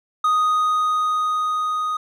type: tone with level ramp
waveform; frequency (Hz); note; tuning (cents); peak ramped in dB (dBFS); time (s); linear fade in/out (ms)
triangle; 1244.5; D#6; 0; -13 to -19; 0.24-1.97; 5
effects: none